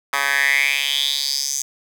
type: tone with high-pass filter sweep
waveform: 10% pulse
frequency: 140 Hz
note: C#3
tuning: 18 cents sharp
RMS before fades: -20 dBFS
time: 0.13-1.62 s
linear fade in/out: 2 ms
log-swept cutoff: 1300 to 6600 Hz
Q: 5.4
effects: none